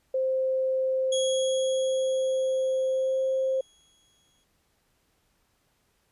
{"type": "tone with pitch glide", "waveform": "sine", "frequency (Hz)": [523.3, 527.2], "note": ["C5", "C5"], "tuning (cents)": [0, 13], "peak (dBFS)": -23, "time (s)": [0.14, 3.61], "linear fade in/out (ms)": 5, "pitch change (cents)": 13, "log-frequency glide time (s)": [2.9, 3.2]}
{"type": "tone with exponential decay", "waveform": "25% pulse", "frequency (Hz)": 3322, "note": "G#7", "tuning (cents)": 0, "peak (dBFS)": -25, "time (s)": [1.12, 4.44], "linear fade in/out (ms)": 5, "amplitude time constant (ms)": 720}
{"effects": ["pink hiss -70 dBFS RMS until 6.11 s", "resampled to 32000 Hz"]}